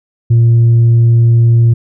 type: tone with tanh clipping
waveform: sine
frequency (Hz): 116.54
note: A#2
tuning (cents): 0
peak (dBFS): -5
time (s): 0.3-1.74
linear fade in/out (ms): 10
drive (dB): 1
effects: none

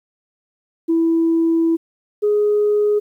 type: tone pair in turn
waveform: sine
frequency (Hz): 329.6 / 417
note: E4 / G#4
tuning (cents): 0 / +7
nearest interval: major third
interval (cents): 407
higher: second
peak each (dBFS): -12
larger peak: neither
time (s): 0.88-1.77 / 2.22-3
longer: first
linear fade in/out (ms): 20
effects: tanh soft clip ceiling -9 dBFS + 9-bit

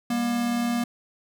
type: tone pair together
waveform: square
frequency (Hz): 200.5 / 238.4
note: G3 / A#3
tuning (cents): +39 / +39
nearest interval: minor third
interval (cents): 300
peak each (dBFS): -34 / -24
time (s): 0.1-0.84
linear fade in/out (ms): 5
effects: none

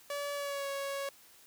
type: tone with pitch glide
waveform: sawtooth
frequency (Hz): 573 to 555.1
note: D5 to C#5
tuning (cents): -43 to +2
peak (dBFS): -31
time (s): 0.1-1.09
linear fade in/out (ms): 2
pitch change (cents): -55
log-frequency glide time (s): 0.34-0.68
effects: white hiss -59 dBFS RMS until 1.46 s + high-pass 60 Hz 12 dB/octave

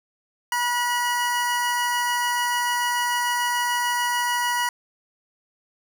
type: tone pair together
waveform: 25% pulse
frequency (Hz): 968.4 / 1456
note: B5 / F#6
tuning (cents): -34 / -28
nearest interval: perfect fifth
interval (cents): 706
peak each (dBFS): -18 / -27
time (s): 0.52-4.69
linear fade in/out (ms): 2
effects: none

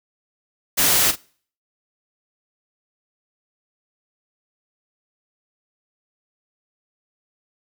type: noise with echo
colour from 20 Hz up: white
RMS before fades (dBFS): -17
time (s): 0.77-1.12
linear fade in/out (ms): 20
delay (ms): 42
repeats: 1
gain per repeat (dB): -12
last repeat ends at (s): 1.162
effects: noise-tail reverb RT60 0.5 s tail -25 dB re dry

